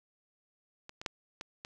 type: clicks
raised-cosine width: 0.2 ms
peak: -28 / -25 / -15 / -23 / -25 dBFS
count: 5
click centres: 0.894 / 1.015 / 1.062 / 1.411 / 1.649 s
effects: none